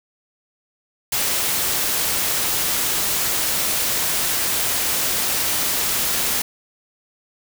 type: noise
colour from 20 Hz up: white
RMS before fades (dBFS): -21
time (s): 1.12-6.42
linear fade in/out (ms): 5
effects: none

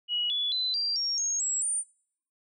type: tone with pitch steps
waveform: sine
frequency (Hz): 2912 / 3423 / 4024 / 4731 / 5561 / 6537 / 7685 / 9034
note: F#7 / A7 / B7 / D8 / F8 / G#8 / B8 / C#9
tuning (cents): -28 / -48 / +32 / +12 / -8 / -28 / -48 / +32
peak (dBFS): -26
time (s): 0.08-1.84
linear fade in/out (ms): 50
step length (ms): 220
effects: noise-tail reverb RT60 0.7 s tail -25 dB re dry

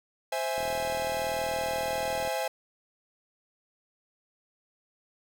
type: chord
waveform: 45% pulse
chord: C augmented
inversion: none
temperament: equal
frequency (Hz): 523.3 / 659.3 / 830.6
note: C5 / E5 / G#5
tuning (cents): 0 / 0 / 0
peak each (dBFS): -33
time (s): 0.32-2.48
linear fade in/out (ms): 5
type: click train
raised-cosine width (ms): 2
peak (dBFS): -29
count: 70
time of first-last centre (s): 0.58-2.275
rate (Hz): 40.7
effects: none

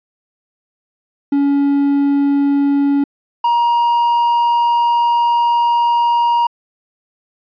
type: tone pair in turn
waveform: triangle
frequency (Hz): 281.8 / 945.9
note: C#4 / A#5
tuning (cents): +29 / +25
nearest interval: octave + major sixth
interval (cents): 2096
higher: second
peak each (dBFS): -9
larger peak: neither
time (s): 1.32-3.04 / 3.44-6.47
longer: second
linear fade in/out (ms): 5
effects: resampled to 11025 Hz

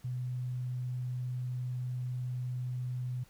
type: tone with vibrato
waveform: sine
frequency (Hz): 125.3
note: B2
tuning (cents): +25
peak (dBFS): -33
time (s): 0.04-3.24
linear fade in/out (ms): 10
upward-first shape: triangle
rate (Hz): 20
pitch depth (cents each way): 15
effects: pink hiss -63 dBFS RMS until 3.29 s

